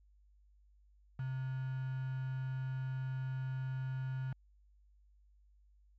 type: tone with quantisation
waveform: sine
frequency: 130.81 Hz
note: C3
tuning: in tune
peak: -36 dBFS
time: 1.19-4.33 s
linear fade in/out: 5 ms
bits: 8
effects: added 50 Hz sine -63 dBFS peak until 5.98 s + low-pass 2000 Hz 12 dB/octave